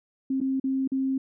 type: tone with dropouts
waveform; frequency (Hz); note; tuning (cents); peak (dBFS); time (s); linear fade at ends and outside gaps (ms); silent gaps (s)
sine; 266.3; C4; +31; -23; 0.3-1.18; 5; 0.404-0.412 / 0.599-0.64 / 0.876-0.918
effects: none